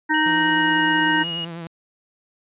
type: harmonic tone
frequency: 310 Hz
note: D#4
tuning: 6 cents flat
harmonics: 1 / 3 / 5 / 6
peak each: -22 / -22 / -22 / -22 dBFS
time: 0.09-1.24 s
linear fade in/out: 20 ms
type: tone with pitch glide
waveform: sine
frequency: 2907 to 2879 Hz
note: F#7 to F#7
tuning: -31 to -48 cents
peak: -25 dBFS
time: 0.14-1.45 s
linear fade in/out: 5 ms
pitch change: -17 cents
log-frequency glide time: 0.53-0.79 s
type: tone with vibrato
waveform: sawtooth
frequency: 168 Hz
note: E3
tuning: 33 cents sharp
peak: -27 dBFS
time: 0.26-1.67 s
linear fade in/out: 0 ms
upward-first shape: triangle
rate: 10 Hz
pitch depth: 56 cents each way
effects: resampled to 8000 Hz